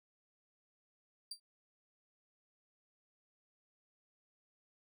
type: tone with exponential decay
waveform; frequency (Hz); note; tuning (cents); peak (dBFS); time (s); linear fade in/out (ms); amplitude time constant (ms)
35% pulse; 4699; D8; 0; -37; 1.31-1.4; 5; 19
effects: none